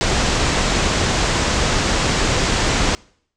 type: low-pass noise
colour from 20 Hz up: pink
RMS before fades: -18 dBFS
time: 0.01-2.95 s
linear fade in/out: 0 ms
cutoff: 7800 Hz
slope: 48 dB/octave
effects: noise-tail reverb RT60 0.6 s tail -25 dB re dry